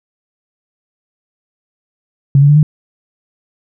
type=tone with pitch steps; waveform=sine; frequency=138.7 / 143.01 / 147.46 / 152.04 Hz; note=C#3 / D3 / D3 / D#3; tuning=+1 / -46 / +7 / -40 cents; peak=-4 dBFS; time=2.35-2.63 s; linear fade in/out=2 ms; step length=70 ms; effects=none